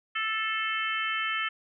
harmonic tone with a mistuned harmonic, 440 Hz, A4, in tune, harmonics 3 / 4 / 5 / 6 / 7, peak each -32 / -33 / -34 / -35 / -35 dBFS, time 0.15-1.49 s, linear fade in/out 10 ms, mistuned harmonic 5, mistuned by -25 cents, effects none

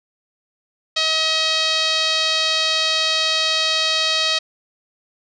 5% pulse tone with low-pass filter, 636 Hz, D#5, 38 cents sharp, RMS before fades -19 dBFS, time 0.96-4.39 s, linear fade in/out 10 ms, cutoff 4200 Hz, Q 2.7, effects none

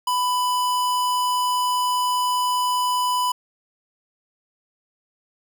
square tone, 995 Hz, B5, 13 cents sharp, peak -20 dBFS, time 0.07-3.32 s, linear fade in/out 5 ms, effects none

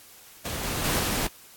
pink noise with level steps, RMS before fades -32 / -30 / -25 / -27 dBFS, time 0.45-1.27 s, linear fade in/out 5 ms, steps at 0.63 / 0.84 / 0.99 s, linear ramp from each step 5 ms, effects white hiss -50 dBFS RMS until 1.56 s + AAC 64 kbps

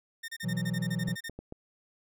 sawtooth tone bursts, 1825 Hz, A#6, 37 cents flat, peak -33 dBFS, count 13, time 0.23-1.291 s, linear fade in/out 10 ms, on 53 ms, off 31 ms
triangle chord, B suspended fourth, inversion none, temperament equal, 123.47 / 164.81 / 185 Hz, B2 / E3 / F#3, 0 / 0 / 0 cents, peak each -33 / -31 / -31 dBFS, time 0.43-1.16 s, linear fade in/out 20 ms
clicks, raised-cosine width 2 ms, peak -27 dBFS, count 4, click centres 1.084 / 1.296 / 1.39 / 1.524 s
effects none

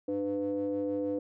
triangle ring-modulated tone, 100.8 Hz, G2, 49 cents sharp, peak -24 dBFS, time 0.08-1.19 s, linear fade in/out 5 ms, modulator 400 Hz, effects none

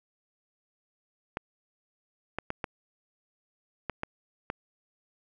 clicks, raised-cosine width 0.5 ms, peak -16 dBFS, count 7, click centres 1.371 / 2.386 / 2.504 / 2.642 / 3.897 / 4.034 / 4.501 s, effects none

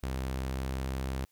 sawtooth tone with pitch glide, 65.41 to 65.94 Hz, C2 to C2, 0 to +14 cents, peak -28 dBFS, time 0.03-1.25 s, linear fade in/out 0 ms, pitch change +14 cents, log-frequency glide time 0.29-0.76 s, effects white hiss -72 dBFS RMS until 1.31 s

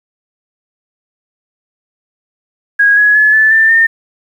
sine tone with pitch steps, 1646 / 1678.6 / 1711.9 / 1745.9 / 1780.5 / 1815.8 Hz, G#6 / G#6 / A6 / A6 / A6 / A#6, -16 / +18 / -48 / -14 / +20 / -46 cents, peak -5 dBFS, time 2.79-3.87 s, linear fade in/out 10 ms, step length 180 ms, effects 7-bit

